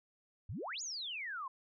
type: exponential two-way sweep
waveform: sine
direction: up then down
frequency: 77.78 to 7040 to 1006 Hz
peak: -39 dBFS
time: 0.49-1.48 s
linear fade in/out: 5 ms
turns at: 0.82 s
effects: none